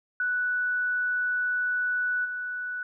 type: tone with level steps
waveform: sine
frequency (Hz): 1481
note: F#6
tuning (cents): +1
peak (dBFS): -24 / -30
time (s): 0.2-2.83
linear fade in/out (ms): 2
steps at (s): 2.24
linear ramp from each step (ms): 20
effects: none